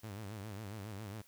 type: tone with vibrato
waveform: sawtooth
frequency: 103.83 Hz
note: G#2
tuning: in tune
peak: -39 dBFS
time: 0.03-1.22 s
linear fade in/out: 10 ms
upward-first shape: sine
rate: 7.3 Hz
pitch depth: 130 cents each way
effects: white hiss -65 dBFS RMS until 1.27 s